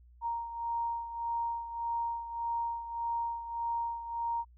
sine beating tone pair, 932.3 / 934 Hz, A#5 / A#5, 0 / +3 cents, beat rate 1.7 Hz, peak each -33 / -39 dBFS, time 0.21-4.45 s, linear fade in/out 50 ms, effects added 60 Hz sine -55 dBFS peak until 4.57 s

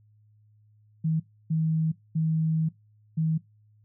sine tone bursts at uneven times, 159.6 Hz, D#3, 44 cents sharp, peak -22 dBFS, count 4, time 1.04-1.2 / 1.5-1.92 / 2.15-2.69 / 3.17-3.38 s, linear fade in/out 10 ms, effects noise-tail reverb RT60 0.2 s tail -21 dB re dry + added 106 Hz sine -57 dBFS peak until 3.84 s

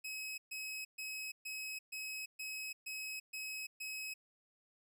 sawtooth tone bursts, 2556 Hz, D#7, 46 cents sharp, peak -38 dBFS, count 9, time 0.04-4.14 s, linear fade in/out 10 ms, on 340 ms, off 130 ms, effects none

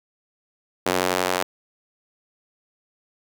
sawtooth tone with high-pass filter sweep, 91.3 Hz, F#2, 23 cents flat, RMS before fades -23 dBFS, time 0.86-1.43 s, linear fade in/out 5 ms, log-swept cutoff 390 to 600 Hz, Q 0.91, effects none

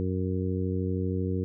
harmonic tone, 92.9 Hz, F#2, 7 cents sharp, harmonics 1 / 2 / 3 / 4 / 5, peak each -29 / -32 / -34 / -35 / -36 dBFS, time 0-1.44 s, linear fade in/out 0 ms, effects none

